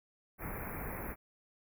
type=band-stop noise; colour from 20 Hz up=pink; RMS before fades=-41 dBFS; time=0.38-1.16 s; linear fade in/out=50 ms; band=2400 to 11000 Hz; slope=96 dB/octave; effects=none